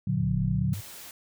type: chord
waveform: sine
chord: Bb augmented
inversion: none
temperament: just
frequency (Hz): 116.54 / 145.68 / 182.1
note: Bb2 / D3 / F#3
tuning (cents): 0 / -14 / -27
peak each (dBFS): -28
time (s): 0.07-0.74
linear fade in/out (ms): 5
type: exponential two-way sweep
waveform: sine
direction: down then up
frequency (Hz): 109.6 to 45 to 109.6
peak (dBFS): -33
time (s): 0.15-0.81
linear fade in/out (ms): 10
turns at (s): 0.39
type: noise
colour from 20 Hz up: white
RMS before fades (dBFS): -44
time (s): 0.73-1.11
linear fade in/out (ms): 2
effects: none